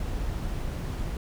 brown noise, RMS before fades -31 dBFS, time 0-1.17 s, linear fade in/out 2 ms, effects none

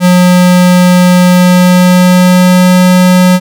square tone with pitch glide, 180 to 181.99 Hz, F#3 to F#3, -47 to -28 cents, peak -3 dBFS, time 0-3.4 s, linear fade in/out 50 ms, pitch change +19 cents, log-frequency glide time 1.29-2.76 s, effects none

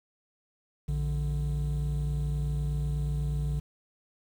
triangle tone pair together, 58.27 / 146.83 Hz, A#1 / D3, 0 / 0 cents, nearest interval octave + major third, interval 1600 cents, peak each -27 dBFS, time 0.88-3.6 s, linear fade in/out 10 ms, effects tanh soft clip ceiling -20 dBFS + 9-bit

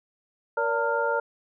sine tone cluster, 469.9 / 575 / 909 / 1400 Hz, A#4 / D5 / A#5 / F6, +14 / -37 / -44 / +4 cents, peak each -28 dBFS, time 0.57-1.2 s, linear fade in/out 5 ms, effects none

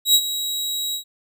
sawtooth tone with ADSR envelope, 3848 Hz, B7, 46 cents flat, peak -7 dBFS, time 0.05-1.04 s, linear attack 94 ms, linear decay 59 ms, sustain -13 dB, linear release 100 ms, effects none

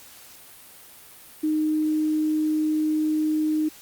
sine tone, 308.7 Hz, D#4, 14 cents flat, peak -20 dBFS, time 1.43-3.69 s, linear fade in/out 10 ms, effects white hiss -47 dBFS RMS until 3.81 s + Opus 48 kbps

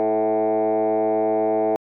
sine tone with frequency modulation, 544 Hz, C#5, 33 cents flat, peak -16 dBFS, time 0-1.76 s, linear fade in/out 0 ms, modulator 108 Hz, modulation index 2.1, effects tanh soft clip ceiling -14 dBFS

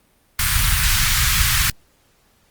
pink band-stop noise, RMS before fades -17 dBFS, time 0.39-1.7 s, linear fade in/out 2 ms, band 130 to 1300 Hz, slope 24 dB/octave, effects pink hiss -59 dBFS RMS until 2.5 s + Opus 32 kbps

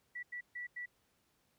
sine tone bursts at uneven times, 1954 Hz, B6, 19 cents flat, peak -40 dBFS, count 4, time 0.15-0.23 / 0.32-0.41 / 0.55-0.67 / 0.76-0.86 s, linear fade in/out 10 ms, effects pink hiss -75 dBFS RMS until 1.58 s + high-pass 60 Hz 12 dB/octave

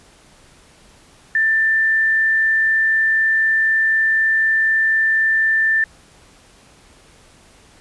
sine tone, 1778 Hz, A6, 18 cents sharp, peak -13 dBFS, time 1.35-5.84 s, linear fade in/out 2 ms, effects pink hiss -49 dBFS RMS until 7.8 s + resampled to 24000 Hz

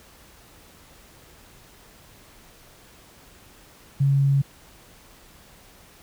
sine tone, 138.59 Hz, C#3, in tune, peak -16 dBFS, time 4-4.42 s, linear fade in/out 10 ms, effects pink hiss -51 dBFS RMS until 6.02 s

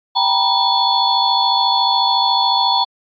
sine tone cluster, 784 / 927 / 981 / 3454 / 4360 Hz, G5 / A#5 / B5 / A7 / C#8, 0 / -10 / -12 / -33 / -29 cents, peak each -19 dBFS, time 0.15-2.85 s, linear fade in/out 20 ms, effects AAC 64 kbps

